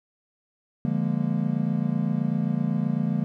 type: chord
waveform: triangle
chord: Bb dominant seventh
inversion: first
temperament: equal with one note detuned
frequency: 146.83 / 174.61 / 205.3 / 233.1 Hz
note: D3 / F3 / Ab3 / Bb3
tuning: 0 / 0 / -20 / 0 cents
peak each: -26 dBFS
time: 0.85-3.24 s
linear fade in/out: 0 ms
effects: none